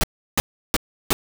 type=noise bursts; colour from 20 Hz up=pink; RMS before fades=-18 dBFS; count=4; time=0.01-1.13 s; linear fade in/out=0 ms; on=25 ms; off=340 ms; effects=none